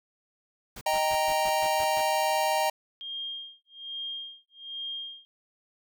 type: noise bursts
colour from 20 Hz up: pink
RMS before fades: -42 dBFS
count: 8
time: 0.76-2.016 s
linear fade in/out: 5 ms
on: 52 ms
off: 120 ms
type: chord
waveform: square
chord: Eb major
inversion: none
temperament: equal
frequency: 622.3 / 784 / 932.3 Hz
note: Eb5 / G5 / Bb5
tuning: 0 / 0 / 0 cents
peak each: -29 dBFS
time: 0.86-2.7 s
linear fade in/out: 5 ms
type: tone with tremolo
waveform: sine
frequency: 3218 Hz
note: G7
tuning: 45 cents sharp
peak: -32 dBFS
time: 3.01-5.25 s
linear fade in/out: 0 ms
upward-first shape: sine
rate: 1.2 Hz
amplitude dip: 100%
effects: none